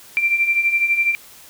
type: beating tone pair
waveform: sine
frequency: 2349 / 2361 Hz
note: D7 / D7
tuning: 0 / +9 cents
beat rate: 12 Hz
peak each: -22 / -16 dBFS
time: 0.17-1.15 s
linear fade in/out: 0 ms
effects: white hiss -44 dBFS RMS until 1.49 s